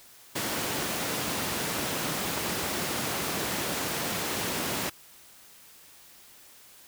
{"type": "high-pass noise", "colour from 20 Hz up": "pink", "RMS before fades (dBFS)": -31, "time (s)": [0.35, 4.9], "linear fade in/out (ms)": 10, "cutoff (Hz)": 150, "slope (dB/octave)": 12, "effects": ["white hiss -53 dBFS RMS until 6.87 s"]}